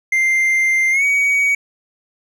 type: tone with pitch glide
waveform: triangle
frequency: 2093 to 2256 Hz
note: C7 to C#7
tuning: 0 to +30 cents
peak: -11 dBFS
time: 0.12-1.55 s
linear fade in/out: 5 ms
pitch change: +130 cents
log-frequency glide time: 0.91-1.04 s
effects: none